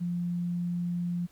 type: tone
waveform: sine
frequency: 174.61 Hz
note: F3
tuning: in tune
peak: -28 dBFS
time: 0-1.27 s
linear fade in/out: 20 ms
effects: pink hiss -62 dBFS RMS until 1.31 s